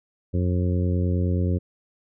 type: harmonic tone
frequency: 89.5 Hz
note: F2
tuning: 43 cents sharp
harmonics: 1 / 2 / 3 / 4 / 5 / 6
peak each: -21 / -27 / -31 / -33 / -35 / -37 dBFS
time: 0.33-1.59 s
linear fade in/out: 20 ms
effects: none